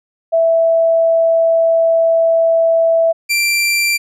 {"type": "tone pair in turn", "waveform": ["sine", "sawtooth"], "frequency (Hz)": [659.3, 2358], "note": ["E5", "D7"], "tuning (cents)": [0, 6], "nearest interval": "octave + minor seventh", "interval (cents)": 2206, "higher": "second", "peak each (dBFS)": -9, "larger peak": "neither", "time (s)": [[0.32, 3.13], [3.29, 3.98]], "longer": "first", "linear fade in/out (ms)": 20, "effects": ["resampled to 32000 Hz"]}